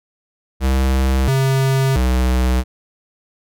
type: tone with pitch steps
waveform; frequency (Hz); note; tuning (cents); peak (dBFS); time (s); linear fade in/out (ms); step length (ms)
square; 65.8 / 134 / 63.2; C2 / C3 / B1; +10 / +42 / +41; -14; 0.6-2.64; 50; 680
effects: none